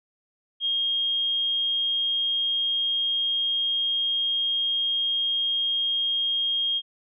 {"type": "tone", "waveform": "sine", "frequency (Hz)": 3240, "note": "G#7", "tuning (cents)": -43, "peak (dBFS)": -22, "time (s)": [0.6, 6.82], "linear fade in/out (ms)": 50, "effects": []}